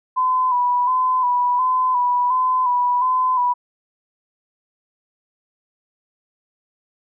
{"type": "tone with vibrato", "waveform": "sine", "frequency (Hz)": 1000, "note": "B5", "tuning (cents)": 21, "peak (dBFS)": -15, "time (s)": [0.16, 3.54], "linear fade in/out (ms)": 20, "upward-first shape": "square", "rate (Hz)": 1.4, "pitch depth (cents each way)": 33, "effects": []}